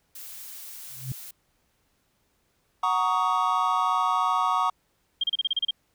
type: noise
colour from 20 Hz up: blue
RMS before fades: -41 dBFS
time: 0.15-1.31 s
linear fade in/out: 5 ms
type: tone with exponential growth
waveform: sine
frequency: 129.4 Hz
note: C3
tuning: 19 cents flat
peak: -25 dBFS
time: 0.89-1.12 s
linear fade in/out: 2 ms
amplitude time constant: 50 ms
type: chord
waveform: triangle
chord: D# minor seventh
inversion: first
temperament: equal with one note detuned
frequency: 740 / 932.3 / 1121.6 / 1244.5 Hz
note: F#5 / A#5 / C#6 / D#6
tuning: 0 / 0 / +20 / 0 cents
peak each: -27 / -26 / -23 / -26 dBFS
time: 2.83-4.7 s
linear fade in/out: 5 ms
type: tone bursts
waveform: sine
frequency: 3200 Hz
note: G7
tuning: 35 cents sharp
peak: -21 dBFS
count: 9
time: 5.21-5.709 s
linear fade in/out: 5 ms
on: 27 ms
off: 32 ms
effects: pink hiss -70 dBFS RMS until 5.94 s